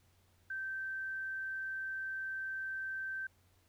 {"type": "tone", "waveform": "sine", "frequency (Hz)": 1555, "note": "G6", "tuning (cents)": -14, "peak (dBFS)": -37, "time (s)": [0.5, 3.27], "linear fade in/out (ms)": 5, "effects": ["added 90 Hz sine -69 dBFS peak until 3.68 s", "pink hiss -72 dBFS RMS until 3.68 s"]}